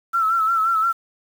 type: tone with vibrato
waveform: sine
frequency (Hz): 1329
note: E6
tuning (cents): +14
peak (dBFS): -16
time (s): 0.13-0.93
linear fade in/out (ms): 20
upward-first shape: sine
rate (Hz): 5.7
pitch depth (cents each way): 56
effects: 7-bit